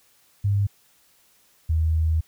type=tone pair in turn; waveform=sine; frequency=100.7 / 79.88 Hz; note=G2 / D#2; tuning=+47 / +46 cents; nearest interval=major third; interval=401 cents; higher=first; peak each=-18 dBFS; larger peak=neither; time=0.44-0.67 / 1.69-2.21 s; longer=second; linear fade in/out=10 ms; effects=white hiss -60 dBFS RMS until 2.27 s